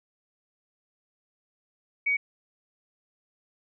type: tone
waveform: sine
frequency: 2252 Hz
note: C#7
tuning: 27 cents sharp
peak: -22 dBFS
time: 2.06-2.17 s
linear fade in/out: 10 ms
effects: none